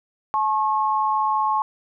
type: tone pair together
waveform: sine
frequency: 861 / 1086.4 Hz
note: A5 / C#6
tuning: -38 / -35 cents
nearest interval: major third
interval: 403 cents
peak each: -21 dBFS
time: 0.34-1.62 s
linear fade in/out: 0 ms
effects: none